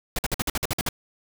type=noise bursts; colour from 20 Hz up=pink; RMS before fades=-25 dBFS; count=10; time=0.16-0.889 s; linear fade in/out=2 ms; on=27 ms; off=51 ms; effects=none